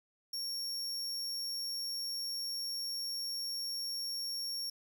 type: tone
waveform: 40% pulse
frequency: 5520 Hz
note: F8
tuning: 21 cents flat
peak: -35 dBFS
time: 0.33-4.7 s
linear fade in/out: 5 ms
effects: 11-bit

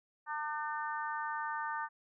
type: harmonic tone with a mistuned harmonic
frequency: 300 Hz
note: D4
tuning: 37 cents sharp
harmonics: 3 / 4 / 5 / 6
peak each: -38 / -40 / -42 / -44 dBFS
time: 0.26-1.89 s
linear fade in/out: 50 ms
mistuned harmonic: 5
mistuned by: +22 cents
effects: none

